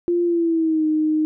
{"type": "tone with pitch glide", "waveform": "sine", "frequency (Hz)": [347.4, 309.5], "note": ["F4", "D#4"], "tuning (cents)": [-9, -9], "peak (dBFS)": -16, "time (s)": [0.08, 1.25], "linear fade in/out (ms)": 0, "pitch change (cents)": -200, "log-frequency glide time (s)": [0.24, 0.86], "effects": []}